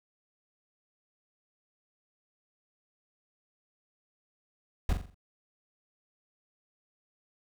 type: noise with echo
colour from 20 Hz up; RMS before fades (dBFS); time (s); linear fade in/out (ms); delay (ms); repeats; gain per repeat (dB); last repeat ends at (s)
brown; -25; 4.89-4.93; 2; 43; 5; -7; 5.145
effects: none